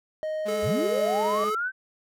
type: tone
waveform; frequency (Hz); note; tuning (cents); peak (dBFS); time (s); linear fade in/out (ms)
triangle; 622.3; D#5; 0; -25; 0.23-1.44; 0
type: tone with vibrato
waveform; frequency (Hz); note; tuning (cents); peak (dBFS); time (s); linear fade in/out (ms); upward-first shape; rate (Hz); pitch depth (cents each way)
sawtooth; 207.4; G#3; -2; -30; 0.45-1.51; 20; sine; 11; 35
type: tone with pitch glide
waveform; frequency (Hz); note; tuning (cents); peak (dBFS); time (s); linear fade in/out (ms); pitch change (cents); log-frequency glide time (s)
square; 433.1 to 429.1; A4 to A4; -27 to -43; -29; 0.48-1.55; 5; -16; 0.61-0.76
type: linear sweep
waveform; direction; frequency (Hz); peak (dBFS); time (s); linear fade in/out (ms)
sine; up; 51.1 to 1568; -25; 0.62-1.72; 50
effects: none